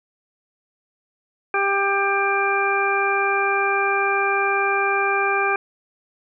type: harmonic tone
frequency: 396.3 Hz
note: G4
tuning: 19 cents sharp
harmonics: 1 / 2 / 3 / 4 / 6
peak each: -24 / -24 / -24 / -24 / -24 dBFS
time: 1.54-5.56 s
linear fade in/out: 2 ms
effects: none